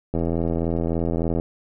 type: click train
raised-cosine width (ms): 2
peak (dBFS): -11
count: 106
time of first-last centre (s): 0.14-1.399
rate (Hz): 83.4
effects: none